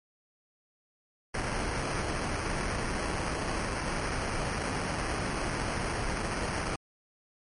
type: noise with sample-and-hold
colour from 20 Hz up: pink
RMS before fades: -32 dBFS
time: 1.34-6.76 s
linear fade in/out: 5 ms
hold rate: 3675 Hz
effects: MP3 48 kbps